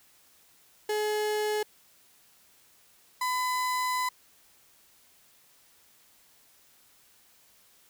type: tone pair in turn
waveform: 35% pulse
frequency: 423.8 / 1005.6 Hz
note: G#4 / B5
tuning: +35 / +31 cents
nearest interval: octave + minor third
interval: 1496 cents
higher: second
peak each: -25 dBFS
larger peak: neither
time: 0.89-1.63 / 3.21-4.09 s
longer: second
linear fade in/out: 5 ms
effects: white hiss -61 dBFS RMS until 7.89 s